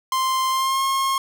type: tone with pitch glide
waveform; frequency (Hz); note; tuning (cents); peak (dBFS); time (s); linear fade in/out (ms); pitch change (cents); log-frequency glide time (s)
45% pulse; 1046.5 to 1076.5; C6 to C6; 0 to +49; -19; 0.12-1.18; 2; +49; 0.5-0.83
effects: none